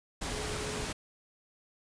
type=tone in noise; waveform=sine; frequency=423.5 Hz; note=G#4; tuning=34 cents sharp; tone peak=-40 dBFS; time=0.31-0.86 s; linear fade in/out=10 ms; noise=pink; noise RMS=-36 dBFS; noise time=0.21-0.93 s; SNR=-7 dB; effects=resampled to 22050 Hz